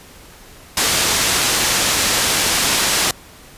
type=low-pass noise; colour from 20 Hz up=white; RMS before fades=-17 dBFS; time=0.77-3.11 s; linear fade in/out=2 ms; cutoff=7700 Hz; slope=12 dB/octave; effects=pink hiss -42 dBFS RMS until 3.57 s + resampled to 32000 Hz